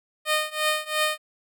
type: tone with tremolo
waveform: 10% pulse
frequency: 614 Hz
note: D#5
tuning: 23 cents flat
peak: -11 dBFS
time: 0.25-1.18 s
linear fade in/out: 50 ms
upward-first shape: triangle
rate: 2.9 Hz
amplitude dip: 95%
effects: none